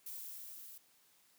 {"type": "noise with level ramp", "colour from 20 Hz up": "violet", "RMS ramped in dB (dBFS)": [-45, -53], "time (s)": [0.06, 0.78], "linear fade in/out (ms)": 5, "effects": ["white hiss -69 dBFS RMS until 1.38 s", "high-pass 100 Hz 12 dB/octave"]}